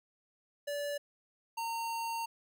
square tone pair in turn, 578 / 917.5 Hz, D5 / A#5, -28 / -28 cents, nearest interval minor sixth, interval 800 cents, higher second, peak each -35 / -35 dBFS, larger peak neither, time 0.67-0.98 / 1.57-2.26 s, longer second, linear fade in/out 10 ms, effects none

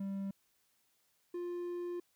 triangle tone pair in turn, 196 / 351 Hz, G3 / F4, 0 / +9 cents, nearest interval minor seventh, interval 1009 cents, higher second, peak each -34 / -35 dBFS, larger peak first, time 0-0.31 / 1.34-2 s, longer second, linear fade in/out 5 ms, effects white hiss -75 dBFS RMS until 2.15 s

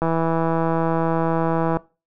click train, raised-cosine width 1 ms, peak -8 dBFS, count 288, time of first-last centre 0.02-1.77 s, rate 164 Hz, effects noise-tail reverb RT60 0.3 s tail -21 dB re dry

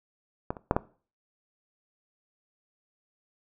clicks, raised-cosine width 1 ms, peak -15 / -27 / -7 / -9 dBFS, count 4, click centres 0.505 / 0.568 / 0.711 / 0.765 s, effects noise-tail reverb RT60 0.4 s tail -19 dB re dry

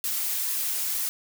blue noise with flanger, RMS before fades -28 dBFS, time 0.04-1.09 s, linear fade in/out 0 ms, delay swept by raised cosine 1.3 to 3.7 ms, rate 2.1 Hz, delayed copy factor -0.5, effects none

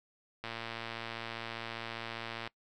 click train, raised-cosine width 0.3 ms, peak -23 dBFS, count 235, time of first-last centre 0.44-2.475 s, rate 115 Hz, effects noise-tail reverb RT60 0.1 s tail -22 dB re dry

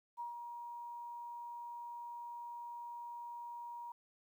sine tone with ADSR envelope, 950 Hz, A#5, 33 cents sharp, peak -39 dBFS, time 0.17-3.92 s, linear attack 32 ms, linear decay 130 ms, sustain -5 dB, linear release 3 ms, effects 12-bit

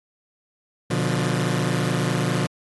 sawtooth chord, B diminished, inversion none, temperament just, 123.47 / 148.16 / 177.8 Hz, B2 / D3 / F3, 0 / +16 / +31 cents, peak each -21 dBFS, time 0.9-2.47 s, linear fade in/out 10 ms, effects AAC 32 kbps

